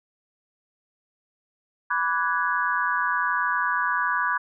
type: chord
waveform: sine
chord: G# half-diminished seventh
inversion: first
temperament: equal with one note detuned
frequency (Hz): 987.8 / 1159.8 / 1480 / 1661.2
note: B5 / D6 / F#6 / G#6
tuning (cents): 0 / -22 / 0 / 0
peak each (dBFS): -27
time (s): 1.9-4.38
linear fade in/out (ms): 10
effects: none